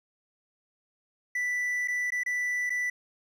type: tone with dropouts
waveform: triangle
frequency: 1975.5 Hz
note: B6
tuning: in tune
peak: -25 dBFS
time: 1.35-2.9 s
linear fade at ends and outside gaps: 5 ms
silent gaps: 1.876-1.882 / 2.105-2.12 / 2.235-2.261 / 2.696-2.702 s
effects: none